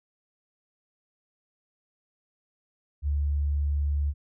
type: tone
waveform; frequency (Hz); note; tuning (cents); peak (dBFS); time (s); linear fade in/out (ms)
sine; 72.3; D2; -27; -23; 3.02-4.14; 50
effects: none